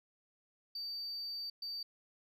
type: tone bursts at uneven times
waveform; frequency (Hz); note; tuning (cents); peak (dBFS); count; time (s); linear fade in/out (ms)
sine; 4620; D8; -29; -37; 2; 0.75-1.5 / 1.62-1.83; 5
effects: tanh soft clip ceiling -37 dBFS